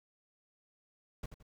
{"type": "noise with echo", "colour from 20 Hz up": "brown", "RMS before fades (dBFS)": -40, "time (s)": [1.23, 1.26], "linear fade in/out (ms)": 5, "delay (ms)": 84, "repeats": 2, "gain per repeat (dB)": -9, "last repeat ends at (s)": 1.428, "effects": []}